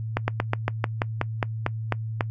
slowing click train, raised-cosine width 0.5 ms, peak -7 dBFS, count 12, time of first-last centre 0.17-2.208 s, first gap 110 ms, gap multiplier 1.1, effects noise-tail reverb RT60 0.1 s tail -23 dB re dry + added 111 Hz sine -28 dBFS peak until 2.3 s

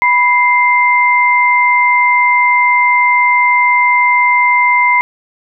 sine tone pair together, 984 / 2090 Hz, B5 / C7, -7 / -2 cents, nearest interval octave + minor second, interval 1305 cents, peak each -10 dBFS, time 0.02-5.01 s, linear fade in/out 0 ms, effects none

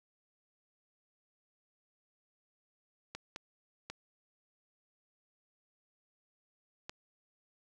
clicks, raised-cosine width 0.2 ms, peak -24 dBFS, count 4, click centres 3.15 / 3.361 / 3.9 / 6.895 s, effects none

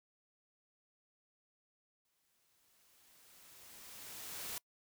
white noise with exponential growth, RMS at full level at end -42 dBFS, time 2.05-4.58 s, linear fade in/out 1 ms, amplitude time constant 550 ms, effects noise-tail reverb RT60 0.1 s tail -25 dB re dry

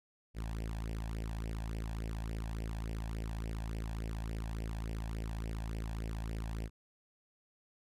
sawtooth tone with flanger, 55 Hz, A1, in tune, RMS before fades -39 dBFS, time 0.34-6.7 s, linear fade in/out 50 ms, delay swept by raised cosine 0.37 to 1.22 ms, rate 3.5 Hz, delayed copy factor +0.75, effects resampled to 32000 Hz

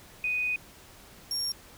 sine / 35% pulse tone pair in turn, 2489 / 5546 Hz, D#7 / F8, 0 / -13 cents, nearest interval octave + major second, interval 1387 cents, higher second, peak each -26 dBFS, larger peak neither, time 0.24-0.56 / 1.31-1.52 s, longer first, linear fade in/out 2 ms, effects pink hiss -52 dBFS RMS until 1.77 s

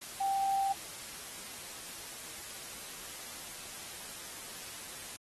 sine tone in noise, 784 Hz, G5, in tune, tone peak -28 dBFS, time 0.2-0.73 s, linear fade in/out 10 ms, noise white, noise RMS -45 dBFS, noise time 0.01-5.17 s, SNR +14 dB, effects AAC 32 kbps

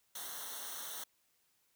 white noise with comb filter, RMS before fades -44 dBFS, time 0.15-1.04 s, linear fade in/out 5 ms, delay 0.41 ms, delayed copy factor -0.9, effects white hiss -75 dBFS RMS until 1.75 s

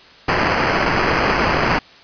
violet noise with sample-and-hold, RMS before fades -17 dBFS, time 0.28-1.79 s, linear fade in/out 5 ms, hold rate 3675 Hz, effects white hiss -44 dBFS RMS until 2.03 s + resampled to 11025 Hz

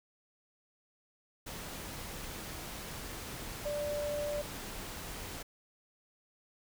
sine tone in noise, 587.3 Hz, D5, in tune, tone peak -33 dBFS, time 3.65-4.42 s, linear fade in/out 10 ms, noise pink, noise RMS -43 dBFS, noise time 1.46-5.43 s, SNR +7 dB, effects none

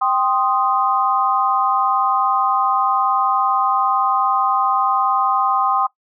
sine chord, C minor, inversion second, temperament equal, 784 / 1046.5 / 1244.5 Hz, G5 / C6 / Eb6, 0 / 0 / 0 cents, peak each -19 dBFS, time 0.01-5.87 s, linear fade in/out 10 ms, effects noise-tail reverb RT60 0.1 s tail -19 dB re dry

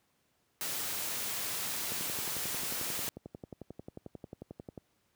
white noise, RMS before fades -36 dBFS, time 0.61-3.09 s, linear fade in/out 0 ms
click train, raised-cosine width 2 ms, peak -29 dBFS, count 33, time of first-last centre 1.92-4.777 s, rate 11.2 Hz
effects pink hiss -74 dBFS RMS until 5.15 s + high-pass 80 Hz 12 dB/octave

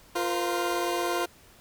20% pulse chord, F suspended fourth, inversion none, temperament equal with one note detuned, 349.2 / 466.2 / 514.9 Hz, F4 / Bb4 / C5, 0 / 0 / -28 cents, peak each -23 / -29 / -28 dBFS, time 0.15-1.26 s, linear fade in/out 10 ms, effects pink hiss -55 dBFS RMS until 1.6 s

